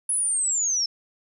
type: linear sweep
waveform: sine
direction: down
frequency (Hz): 10420 to 5274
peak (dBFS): -21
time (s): 0.09-0.86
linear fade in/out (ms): 5
effects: none